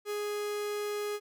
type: tone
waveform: 45% pulse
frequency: 415.3 Hz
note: G#4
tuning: in tune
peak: -32 dBFS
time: 0.05-1.2 s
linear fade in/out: 50 ms
effects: none